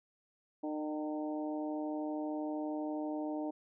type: harmonic tone with a mistuned harmonic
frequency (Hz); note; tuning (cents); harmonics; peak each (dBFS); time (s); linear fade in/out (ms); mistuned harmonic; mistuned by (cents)
152.1; D#3; -39; 2 / 3 / 4 / 5 / 6; -36 / -48 / -42 / -46 / -49; 0.63-3.51; 10; 5; +19
effects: none